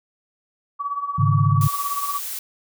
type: tone with tremolo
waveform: sine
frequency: 1140 Hz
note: C#6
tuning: 48 cents sharp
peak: -20 dBFS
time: 0.79-2.2 s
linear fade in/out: 20 ms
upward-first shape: triangle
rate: 17 Hz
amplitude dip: 80%
type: chord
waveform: sine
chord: Ab suspended fourth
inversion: none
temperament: equal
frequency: 103.83 / 138.59 / 155.56 Hz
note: Ab2 / Db3 / Eb3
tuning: 0 / 0 / 0 cents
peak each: -18 / -18 / -22 dBFS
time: 1.18-1.68 s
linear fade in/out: 10 ms
type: noise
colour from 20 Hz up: blue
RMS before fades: -30 dBFS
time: 1.61-2.39 s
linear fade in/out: 2 ms
effects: none